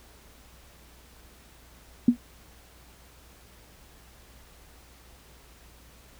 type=tone with exponential decay; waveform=sine; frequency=241.2 Hz; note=B3; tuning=41 cents flat; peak=-10 dBFS; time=2.08-2.17 s; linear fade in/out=5 ms; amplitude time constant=19 ms; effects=added 60 Hz sine -55 dBFS peak until 6.19 s + pink hiss -55 dBFS RMS until 6.19 s